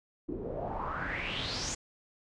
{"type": "noise with low-pass filter sweep", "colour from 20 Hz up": "pink", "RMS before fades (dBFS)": -36, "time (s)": [0.28, 1.75], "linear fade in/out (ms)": 10, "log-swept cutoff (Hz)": [320, 7100], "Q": 5.7, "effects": ["resampled to 22050 Hz"]}